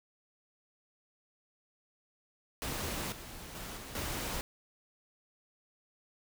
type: noise with level steps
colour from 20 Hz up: pink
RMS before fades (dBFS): -37 / -47 / -43 / -46 / -37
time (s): 2.62-4.41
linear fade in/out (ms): 0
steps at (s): 3.12 / 3.55 / 3.77 / 3.95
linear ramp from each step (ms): 2
effects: none